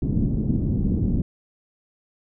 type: low-pass noise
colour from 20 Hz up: white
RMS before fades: -22 dBFS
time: 0.02-1.22 s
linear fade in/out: 5 ms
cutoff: 250 Hz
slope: 24 dB/octave
effects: none